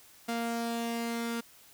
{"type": "tone pair together", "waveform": "sawtooth", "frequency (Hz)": [232.7, 698.5], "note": ["A#3", "F5"], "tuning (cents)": [-3, 0], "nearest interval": "octave + perfect fifth", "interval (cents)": 1903, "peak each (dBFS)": [-28, -36], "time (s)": [0.28, 1.41], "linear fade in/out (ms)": 10, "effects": ["white hiss -57 dBFS RMS until 1.73 s"]}